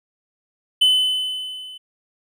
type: tone with level ramp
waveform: triangle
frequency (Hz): 3024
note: F#7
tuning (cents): +37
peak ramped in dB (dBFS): -9 to -34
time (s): 0.81-1.78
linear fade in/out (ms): 10
effects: none

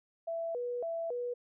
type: tone with vibrato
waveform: sine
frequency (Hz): 569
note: C#5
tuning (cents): +45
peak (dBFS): -33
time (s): 0.27-1.34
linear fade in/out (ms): 10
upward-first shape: square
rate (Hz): 1.8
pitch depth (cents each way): 270
effects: none

